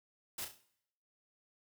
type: noise with echo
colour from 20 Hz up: white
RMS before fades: -41 dBFS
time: 0.38-0.45 s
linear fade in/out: 5 ms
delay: 33 ms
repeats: 5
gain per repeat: -7 dB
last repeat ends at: 0.615 s
effects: noise-tail reverb RT60 0.7 s tail -17 dB re dry